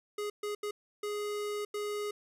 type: tone bursts at uneven times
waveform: square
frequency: 415.3 Hz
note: G#4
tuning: in tune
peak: -34 dBFS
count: 5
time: 0.18-0.3 / 0.43-0.55 / 0.63-0.71 / 1.03-1.65 / 1.74-2.11 s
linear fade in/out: 5 ms
effects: resampled to 32000 Hz + 11-bit